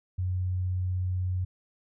sine tone, 91.6 Hz, F#2, 17 cents flat, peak -26 dBFS, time 0.18-1.45 s, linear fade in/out 10 ms, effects none

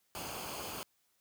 pink noise with comb filter, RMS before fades -42 dBFS, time 0.15-0.83 s, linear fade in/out 0 ms, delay 0.53 ms, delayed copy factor -0.6, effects white hiss -75 dBFS RMS until 1.2 s + high-pass 60 Hz 12 dB/octave

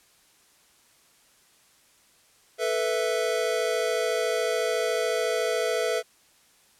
square chord, A suspended second, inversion none, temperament equal, 440 / 493.9 / 659.3 Hz, A4 / B4 / E5, 0 / 0 / 0 cents, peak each -29 dBFS, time 2.58-6.03 s, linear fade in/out 50 ms, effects white hiss -60 dBFS RMS until 6.79 s + low-pass 11000 Hz 12 dB/octave

